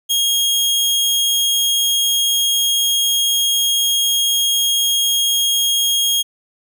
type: tone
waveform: sawtooth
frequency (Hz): 3262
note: G#7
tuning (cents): -32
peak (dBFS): -11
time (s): 0.09-6.23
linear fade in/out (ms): 20
effects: none